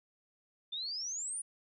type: exponential sweep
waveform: sine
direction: up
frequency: 3520 to 9770 Hz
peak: -36 dBFS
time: 0.72-1.42 s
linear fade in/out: 10 ms
effects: none